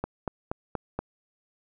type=click train; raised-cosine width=1 ms; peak=-15 dBFS; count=5; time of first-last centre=0.04-0.99 s; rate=4.21 Hz; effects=none